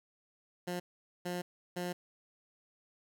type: tone bursts at uneven times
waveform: 15% pulse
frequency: 177.6 Hz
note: F3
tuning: 29 cents sharp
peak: -29 dBFS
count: 3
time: 0.67-0.8 / 1.25-1.42 / 1.76-1.93 s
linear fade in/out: 10 ms
effects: none